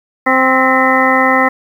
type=harmonic tone with a mistuned harmonic; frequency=261.6 Hz; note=C4; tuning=in tune; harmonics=1 / 2 / 3 / 4 / 5 / 7 / 8; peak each=-16 / -16 / -16 / -16 / -16 / -16 / -16 dBFS; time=0.26-1.49 s; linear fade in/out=10 ms; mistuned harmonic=8; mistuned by=-66 cents; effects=7-bit